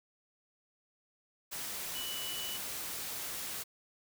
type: tone in noise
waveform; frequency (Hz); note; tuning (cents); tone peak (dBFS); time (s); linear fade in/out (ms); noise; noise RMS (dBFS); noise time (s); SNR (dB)
sine; 2960; F#7; 0; -40; 1.94-2.58; 20; white; -40; 1.51-3.64; -3
effects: none